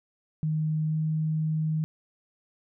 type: tone with pitch glide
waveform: sine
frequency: 155.56 to 156.64 Hz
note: D#3 to D#3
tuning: 0 to +12 cents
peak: -24 dBFS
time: 0.43-1.84 s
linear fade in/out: 0 ms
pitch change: +12 cents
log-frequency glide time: 0.88-0.95 s
effects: none